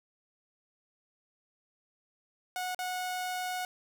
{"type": "tone with dropouts", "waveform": "sawtooth", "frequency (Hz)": 732, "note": "F#5", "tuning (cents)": -19, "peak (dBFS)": -29, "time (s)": [2.56, 3.65], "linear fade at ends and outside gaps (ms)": 1, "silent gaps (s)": [2.747, 2.79], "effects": ["11-bit"]}